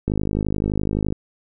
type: click train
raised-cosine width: 3 ms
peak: -9 dBFS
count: 55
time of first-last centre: 0.08-1.124 s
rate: 51.7 Hz
effects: none